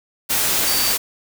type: tone in noise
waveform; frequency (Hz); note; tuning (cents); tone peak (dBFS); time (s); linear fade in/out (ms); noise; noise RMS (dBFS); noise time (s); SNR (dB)
sine; 4600; D8; -37; -23; 0.66-0.93; 20; white; -19; 0.29-0.98; -7
effects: none